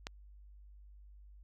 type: click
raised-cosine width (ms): 0.2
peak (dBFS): -22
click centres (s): 0.069
effects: added 50 Hz sine -53 dBFS peak until 1.43 s